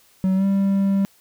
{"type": "tone with pitch glide", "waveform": "triangle", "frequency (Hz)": [188.8, 196.25], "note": ["F#3", "G3"], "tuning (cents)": [35, 2], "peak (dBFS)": -14, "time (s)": [0.24, 1.05], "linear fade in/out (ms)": 0, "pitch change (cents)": 67, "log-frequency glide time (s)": [0.35, 0.45], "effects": ["white hiss -56 dBFS RMS until 1.2 s"]}